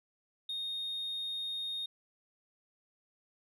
sine tone, 3700 Hz, A#7, 14 cents flat, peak -33 dBFS, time 0.49-1.86 s, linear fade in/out 5 ms, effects tanh soft clip ceiling -33 dBFS

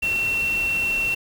sine tone in noise, 2714 Hz, E7, 50 cents sharp, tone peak -20 dBFS, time 0.02-1.15 s, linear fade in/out 10 ms, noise pink, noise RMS -35 dBFS, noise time 0.02-1.15 s, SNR +12 dB, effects none

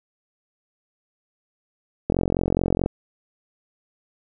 click train, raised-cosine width 2 ms, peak -7 dBFS, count 35, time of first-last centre 2.1-2.861 s, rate 44.7 Hz, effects none

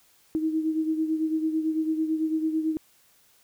sine beating tone pair, 315.1 / 324.1 Hz, D#4 / E4, +22 / -29 cents, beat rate 9 Hz, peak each -24 / -31 dBFS, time 0.35-2.77 s, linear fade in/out 0 ms, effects white hiss -61 dBFS RMS until 3.43 s

